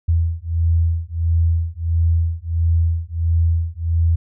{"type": "beating tone pair", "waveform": "sine", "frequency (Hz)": [82.41, 83.91], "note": ["E2", "E2"], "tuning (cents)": [0, 31], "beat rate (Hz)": 1.5, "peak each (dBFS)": -18, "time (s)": [0.08, 4.16], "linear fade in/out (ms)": 10, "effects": []}